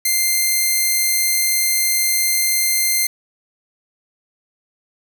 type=tone; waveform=5% pulse; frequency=2093 Hz; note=C7; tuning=in tune; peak=-5 dBFS; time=0.05-3.07 s; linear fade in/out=5 ms; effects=7-bit